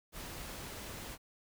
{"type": "noise", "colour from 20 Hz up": "pink", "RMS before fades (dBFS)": -45, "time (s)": [0.12, 1.18], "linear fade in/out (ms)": 50, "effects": []}